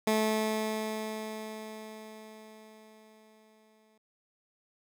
15% pulse tone with exponential decay, 217.4 Hz, A3, 21 cents flat, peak -18 dBFS, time 0.07-3.98 s, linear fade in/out 5 ms, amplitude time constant 850 ms, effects none

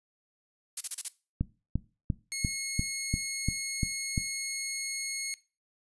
violet noise bursts, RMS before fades -28 dBFS, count 5, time 0.77-1.084 s, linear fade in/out 5 ms, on 38 ms, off 31 ms
click train, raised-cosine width 5 ms, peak -15 dBFS, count 9, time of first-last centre 1.41-4.178 s, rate 2.89 Hz
10% pulse tone, 2172 Hz, C#7, 36 cents flat, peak -23 dBFS, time 2.32-5.34 s, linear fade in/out 0 ms
effects noise-tail reverb RT60 0.3 s tail -19 dB re dry + resampled to 24000 Hz

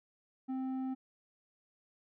square tone with low-pass filter, 261.6 Hz, C4, in tune, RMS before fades -37 dBFS, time 0.48-0.95 s, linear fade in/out 20 ms, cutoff 650 Hz, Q 0.89, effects none

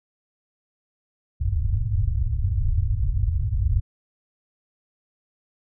white low-pass noise, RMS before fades -22 dBFS, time 1.4-3.81 s, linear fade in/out 20 ms, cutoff 110 Hz, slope 48 dB/octave, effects none

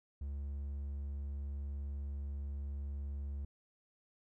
triangle tone, 70.4 Hz, C#2, 27 cents sharp, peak -36 dBFS, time 0.21-3.45 s, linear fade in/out 5 ms, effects none

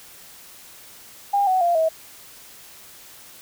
sine tone with pitch steps, 805 / 746.8 / 692.7 / 642.6 Hz, G5 / F#5 / F5 / E5, +46 / +16 / -14 / -44 cents, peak -16 dBFS, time 1.33-1.89 s, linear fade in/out 10 ms, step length 140 ms, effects white hiss -45 dBFS RMS until 3.41 s

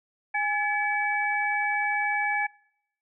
sine tone cluster, 823 / 1713 / 2289 Hz, G#5 / A6 / D7, -16 / -47 / -45 cents, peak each -28 dBFS, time 0.34-2.47 s, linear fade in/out 10 ms, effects noise-tail reverb RT60 0.8 s tail -26 dB re dry

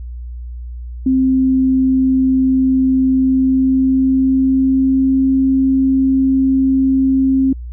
sine tone with pitch glide, 261.6 to 265.9 Hz, C4 to C4, 0 to +28 cents, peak -10 dBFS, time 1.06-7.53 s, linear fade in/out 5 ms, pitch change +28 cents, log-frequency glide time 3.18-5.28 s, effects added 60 Hz sine -25 dBFS peak until 7.72 s

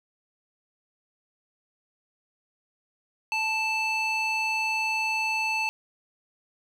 square tone with band-pass filter, 880 Hz, A5, in tune, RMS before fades -27 dBFS, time 3.32-5.69 s, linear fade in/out 0 ms, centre 2600 Hz, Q 1.8, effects none

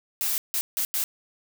blue noise bursts at uneven times, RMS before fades -26 dBFS, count 4, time 0.21-0.38 / 0.54-0.61 / 0.77-0.85 / 0.94-1.04 s, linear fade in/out 0 ms, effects none

